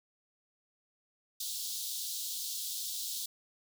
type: high-pass noise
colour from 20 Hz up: pink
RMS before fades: -38 dBFS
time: 1.4-3.26 s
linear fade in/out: 5 ms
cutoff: 3500 Hz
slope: 48 dB/octave
effects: none